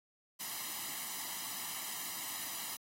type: noise with comb filter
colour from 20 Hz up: white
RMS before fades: -41 dBFS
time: 0.39-2.77 s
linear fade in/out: 20 ms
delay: 1 ms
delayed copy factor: +0.7
effects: high-pass 200 Hz 12 dB/octave + AAC 48 kbps